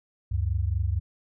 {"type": "tone pair together", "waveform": "sine", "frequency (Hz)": [71.84, 95.9], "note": ["D2", "G2"], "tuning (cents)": [-38, -37], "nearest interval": "perfect fourth", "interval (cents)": 501, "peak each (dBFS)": -26, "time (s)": [0.31, 1], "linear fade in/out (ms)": 10, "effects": []}